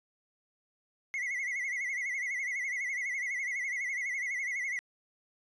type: tone with vibrato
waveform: triangle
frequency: 2070 Hz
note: C7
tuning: 19 cents flat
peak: -30 dBFS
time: 1.14-4.79 s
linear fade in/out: 0 ms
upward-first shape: sine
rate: 12 Hz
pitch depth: 110 cents each way
effects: resampled to 22050 Hz + 12-bit

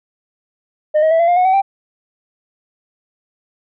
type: tone with pitch steps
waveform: sine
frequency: 610 / 632.2 / 655.3 / 679.2 / 704 / 729.6 / 756.2 / 783.8 Hz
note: D#5 / D#5 / E5 / F5 / F5 / F#5 / F#5 / G5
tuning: -34 / +27 / -10 / -48 / +14 / -24 / +38 / 0 cents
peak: -7 dBFS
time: 0.94-1.62 s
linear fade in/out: 20 ms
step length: 85 ms
effects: tanh soft clip ceiling -9 dBFS

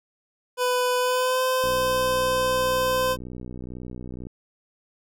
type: tone with pitch glide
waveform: 25% pulse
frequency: 498.5 to 514.3 Hz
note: B4 to C5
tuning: +16 to -30 cents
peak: -17 dBFS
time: 0.57-3.17 s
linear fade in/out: 50 ms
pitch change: +54 cents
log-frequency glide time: 0.98-1.42 s
type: click train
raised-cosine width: 3 ms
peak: -24 dBFS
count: 164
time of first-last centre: 1.64-4.269 s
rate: 62 Hz
effects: none

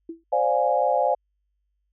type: tone with exponential decay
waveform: sine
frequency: 330.6 Hz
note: E4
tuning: 5 cents sharp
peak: -28 dBFS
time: 0.09-0.24 s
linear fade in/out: 5 ms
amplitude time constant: 31 ms
type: chord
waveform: sine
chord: D half-diminished seventh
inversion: third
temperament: equal with one note detuned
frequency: 523.3 / 587.3 / 704.9 / 830.6 Hz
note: C5 / D5 / F5 / Ab5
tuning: 0 / 0 / +16 / 0 cents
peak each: -24 dBFS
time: 0.32-1.15 s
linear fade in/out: 10 ms
effects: added 50 Hz sine -70 dBFS peak until 1.92 s

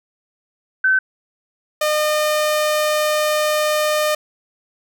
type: tone pair in turn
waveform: sine / sawtooth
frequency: 1531 / 607.6 Hz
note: G6 / D#5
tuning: -41 / -41 cents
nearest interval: octave + major third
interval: 1600 cents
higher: first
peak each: -12 dBFS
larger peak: neither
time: 0.84-0.99 / 1.81-4.15 s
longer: second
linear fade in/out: 5 ms
effects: none

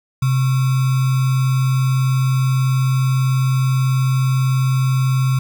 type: tone with sample-and-hold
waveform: sine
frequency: 130.81 Hz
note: C3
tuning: in tune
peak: -13 dBFS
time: 0.22-5.39 s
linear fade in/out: 5 ms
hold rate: 1225 Hz
effects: none

